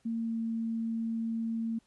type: tone with pitch glide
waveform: sine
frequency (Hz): 228.3 to 226.9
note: A#3 to A#3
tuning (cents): -36 to -47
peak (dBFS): -30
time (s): 0.05-1.79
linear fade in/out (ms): 10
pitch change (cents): -11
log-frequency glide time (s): 0.21-0.37
effects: pink hiss -70 dBFS RMS until 1.86 s + resampled to 24000 Hz